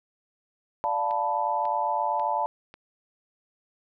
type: chord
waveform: sine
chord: B half-diminished seventh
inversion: first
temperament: equal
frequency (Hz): 587.3 / 698.5 / 880 / 987.8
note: D5 / F5 / A5 / B5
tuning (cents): 0 / 0 / 0 / 0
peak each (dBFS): -32 / -31 / -26 / -30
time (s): 0.84-2.46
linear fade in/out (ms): 0
type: click train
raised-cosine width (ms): 0.3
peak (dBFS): -29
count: 4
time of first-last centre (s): 1.11-2.74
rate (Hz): 1.84
effects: none